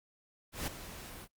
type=noise with ADSR envelope; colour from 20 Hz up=pink; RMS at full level=-35 dBFS; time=0.52-1.28 s; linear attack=150 ms; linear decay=14 ms; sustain=-12 dB; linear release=54 ms; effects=noise-tail reverb RT60 0.1 s tail -21 dB re dry + Opus 48 kbps

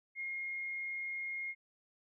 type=tone; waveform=sine; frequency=2141 Hz; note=C7; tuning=39 cents sharp; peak=-37 dBFS; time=0.15-1.55 s; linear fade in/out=50 ms; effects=none

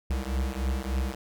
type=beating tone pair; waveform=square; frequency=64 / 67.4 Hz; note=C2 / C#2; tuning=-38 / -48 cents; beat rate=3.4 Hz; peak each=-30 / -31 dBFS; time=0.1-1.15 s; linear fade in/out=5 ms; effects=none

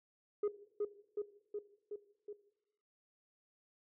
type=tone with echo; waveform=sine; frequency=415.3 Hz; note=G#4; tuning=in tune; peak=-28 dBFS; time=0.43-0.48 s; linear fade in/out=5 ms; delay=370 ms; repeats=5; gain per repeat=-3 dB; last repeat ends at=2.33 s; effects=noise-tail reverb RT60 0.9 s tail -17 dB re dry + tanh soft clip ceiling -30 dBFS

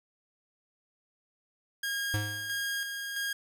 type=tone with tremolo; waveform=sawtooth; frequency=1627 Hz; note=G#6; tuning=36 cents flat; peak=-27 dBFS; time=1.83-3.33 s; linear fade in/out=5 ms; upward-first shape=square; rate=1.5 Hz; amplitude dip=40%
type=tone with exponential decay; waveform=square; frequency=104.7 Hz; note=G#2; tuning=15 cents sharp; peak=-27 dBFS; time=2.14-2.65 s; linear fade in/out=0 ms; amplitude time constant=110 ms
effects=none

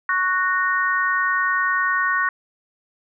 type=chord; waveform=sine; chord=F# major; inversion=second; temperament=just; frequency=1110 / 1480 / 1850 Hz; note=C#6 / F#6 / A#6; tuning=+2 / 0 / -14 cents; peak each=-22 dBFS; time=0.09-2.29 s; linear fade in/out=2 ms; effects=none

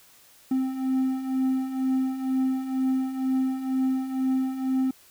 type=beating tone pair; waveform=triangle; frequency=260.3 / 262.4 Hz; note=C4 / C4; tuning=-9 / +5 cents; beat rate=2.1 Hz; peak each=-28 / -22 dBFS; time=0.51-4.91 s; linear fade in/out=5 ms; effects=white hiss -55 dBFS RMS until 5.1 s

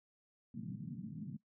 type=band-pass noise; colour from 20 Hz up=white; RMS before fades=-45 dBFS; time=0.54-1.37 s; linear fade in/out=5 ms; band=120 to 240 Hz; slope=48 dB/octave; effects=noise-tail reverb RT60 0.1 s tail -18 dB re dry

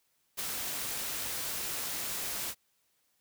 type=noise with ADSR envelope; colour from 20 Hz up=white; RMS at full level=-32 dBFS; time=0.37-2.55 s; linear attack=29 ms; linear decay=3 ms; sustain=-4 dB; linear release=58 ms; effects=white hiss -74 dBFS RMS until 3.2 s

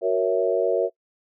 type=chord; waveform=sine; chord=F# dominant seventh; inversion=none; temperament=equal; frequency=370 / 466.2 / 554.4 / 659.3 Hz; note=F#4 / A#4 / C#5 / E5; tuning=0 / 0 / 0 / 0 cents; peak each=-25 / -23 / -24 / -25 dBFS; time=0.01-0.9 s; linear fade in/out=50 ms; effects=noise-tail reverb RT60 0.1 s tail -24 dB re dry

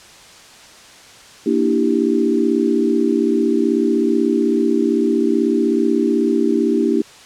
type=chord; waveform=sine; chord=E half-diminished seventh; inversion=second; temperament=equal; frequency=233.1 / 293.7 / 329.6 / 392 Hz; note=Bb3 / D4 / E4 / G4; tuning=0 / 0 / 0 / 0 cents; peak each=-19 dBFS; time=1.46-7.02 s; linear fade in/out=5 ms; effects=white hiss -42 dBFS RMS until 7.25 s + low-pass 7000 Hz 12 dB/octave

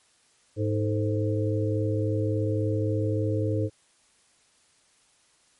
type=harmonic tone with a mistuned harmonic; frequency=104.6 Hz; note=G#2; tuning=13 cents sharp; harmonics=1 / 3 / 4 / 5; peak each=-25 / -30 / -31 / -32 dBFS; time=0.56-3.7 s; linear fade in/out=50 ms; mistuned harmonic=4; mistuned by=+85 cents; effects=white hiss -63 dBFS RMS until 5.59 s + MP3 48 kbps

